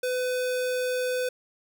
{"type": "tone", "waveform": "square", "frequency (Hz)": 503, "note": "B4", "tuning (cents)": 32, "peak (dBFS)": -26, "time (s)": [0.03, 1.29], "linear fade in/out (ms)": 5, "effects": []}